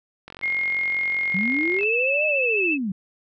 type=click train; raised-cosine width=0.3 ms; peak=-22 dBFS; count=71; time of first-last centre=0.28-1.832 s; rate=45.1 Hz
type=tone; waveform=sine; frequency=2143 Hz; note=C7; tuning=41 cents sharp; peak=-21 dBFS; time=0.42-1.81 s; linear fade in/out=20 ms
type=linear two-way sweep; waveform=sine; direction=up then down; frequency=174.61 to 621 to 178.3 Hz; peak=-23 dBFS; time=1.34-2.92 s; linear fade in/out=5 ms; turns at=2.26 s
type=tone with vibrato; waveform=sine; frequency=2625 Hz; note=E7; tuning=8 cents flat; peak=-20 dBFS; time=1.78-2.78 s; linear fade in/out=50 ms; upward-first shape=sine; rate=14 Hz; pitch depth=26 cents each way
effects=none